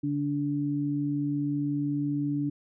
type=tone pair together; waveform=sine; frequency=143.65 / 289.3 Hz; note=D3 / D4; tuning=-38 / -26 cents; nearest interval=octave; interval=1212 cents; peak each=-31 / -27 dBFS; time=0.03-2.5 s; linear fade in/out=10 ms; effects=none